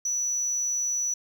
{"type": "tone", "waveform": "sine", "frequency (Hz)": 5920, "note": "F#8", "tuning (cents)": 0, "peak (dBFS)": -22, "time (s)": [0.05, 1.14], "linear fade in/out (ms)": 5, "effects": ["tanh soft clip ceiling -24 dBFS", "9-bit"]}